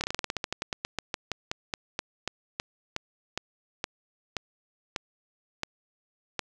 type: slowing click train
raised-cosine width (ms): 0.2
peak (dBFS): -12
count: 29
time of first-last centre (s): 0.01-6.393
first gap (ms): 28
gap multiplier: 1.13
effects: none